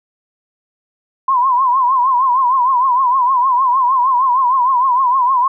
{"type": "tone with vibrato", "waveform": "sine", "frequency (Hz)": 1021, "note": "C6", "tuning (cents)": -43, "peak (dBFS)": -10, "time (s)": [1.28, 5.48], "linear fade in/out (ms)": 5, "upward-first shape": "triangle", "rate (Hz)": 6.5, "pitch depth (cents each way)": 130, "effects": []}